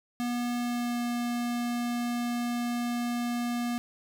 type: tone with pitch glide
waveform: square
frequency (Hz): 241.8 to 239.9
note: B3 to A#3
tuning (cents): -36 to +50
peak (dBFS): -29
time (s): 0.2-3.78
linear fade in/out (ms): 0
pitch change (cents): -14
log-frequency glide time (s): 0.57-1.01
effects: none